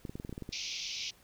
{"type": "clicks", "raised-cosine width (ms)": 3, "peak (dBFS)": -27, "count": 10, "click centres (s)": [0.052, 0.095, 0.155, 0.199, 0.249, 0.294, 0.327, 0.379, 0.423, 0.491]}
{"type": "band-pass noise", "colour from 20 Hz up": "white", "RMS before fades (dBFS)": -39, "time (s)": [0.52, 1.11], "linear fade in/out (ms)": 10, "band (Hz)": [2200, 6200], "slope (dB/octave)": 96}
{"effects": ["pink hiss -62 dBFS RMS until 1.23 s"]}